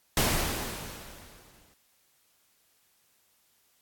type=noise with exponential decay; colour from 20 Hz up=pink; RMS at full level=-23 dBFS; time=0.17-1.74 s; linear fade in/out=2 ms; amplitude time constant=340 ms; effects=white hiss -68 dBFS RMS until 3.81 s + AAC 64 kbps